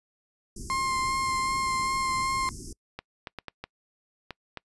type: band-stop noise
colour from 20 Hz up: pink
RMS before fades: -40 dBFS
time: 0.56-2.73 s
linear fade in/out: 5 ms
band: 410 to 5000 Hz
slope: 96 dB/octave
type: tone with vibrato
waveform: 35% pulse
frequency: 1057 Hz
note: C6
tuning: 17 cents sharp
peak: -24 dBFS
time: 0.7-2.49 s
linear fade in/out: 0 ms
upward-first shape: sine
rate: 2.6 Hz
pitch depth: 13 cents each way
type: clicks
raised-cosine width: 0.3 ms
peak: -20 dBFS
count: 7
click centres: 2.99 / 3.272 / 3.387 / 3.483 / 3.64 / 4.307 / 4.573 s
effects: noise-tail reverb RT60 0.1 s tail -26 dB re dry + resampled to 24000 Hz